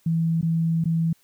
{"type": "tone with dropouts", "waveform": "sine", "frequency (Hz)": 164.3, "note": "E3", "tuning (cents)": -5, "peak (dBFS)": -19, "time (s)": [0.06, 1.13], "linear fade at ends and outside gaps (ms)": 5, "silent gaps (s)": [[0.413, 0.427], [0.841, 0.855]], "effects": ["white hiss -62 dBFS RMS until 1.23 s"]}